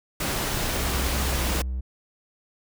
pink noise, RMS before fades -27 dBFS, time 0.2-1.62 s, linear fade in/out 5 ms
triangle tone with pitch glide, 65.1 to 63.47 Hz, C2 to B1, -8 to +48 cents, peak -24 dBFS, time 0.78-1.81 s, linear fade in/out 10 ms, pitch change -44 cents, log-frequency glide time 1.35-1.68 s
effects none

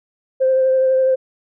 sine tone with vibrato, 523.3 Hz, C5, in tune, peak -11 dBFS, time 0.4-1.16 s, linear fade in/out 20 ms, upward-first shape triangle, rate 12 Hz, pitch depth 17 cents each way, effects tanh soft clip ceiling -7 dBFS

